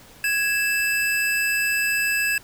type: tone pair together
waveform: square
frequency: 1661.2 / 2637 Hz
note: G#6 / E7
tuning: 0 / 0 cents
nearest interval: minor sixth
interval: 800 cents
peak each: -24 / -23 dBFS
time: 0.24-2.38 s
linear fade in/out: 2 ms
effects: pink hiss -48 dBFS RMS until 2.43 s